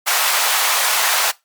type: high-pass noise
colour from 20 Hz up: pink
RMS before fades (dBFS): -17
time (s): 0.06-1.32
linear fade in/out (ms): 20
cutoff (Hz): 740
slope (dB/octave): 24
effects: noise-tail reverb RT60 0.2 s tail -20 dB re dry + Opus 48 kbps